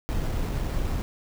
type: noise with sample-and-hold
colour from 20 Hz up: brown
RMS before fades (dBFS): -27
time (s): 0.09-1.02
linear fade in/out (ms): 0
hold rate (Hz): 6300
effects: none